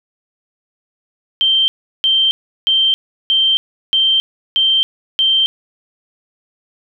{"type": "tone bursts", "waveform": "sine", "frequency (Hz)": 3136, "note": "G7", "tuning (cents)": 0, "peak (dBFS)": -10, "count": 7, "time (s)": [1.41, 5.46], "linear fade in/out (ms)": 0, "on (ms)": 270, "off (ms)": 360, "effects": []}